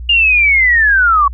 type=linear sweep; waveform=sine; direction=down; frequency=2841 to 1100 Hz; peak=-7 dBFS; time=0.09-1.28 s; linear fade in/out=5 ms; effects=added 60 Hz sine -23 dBFS peak until 1.33 s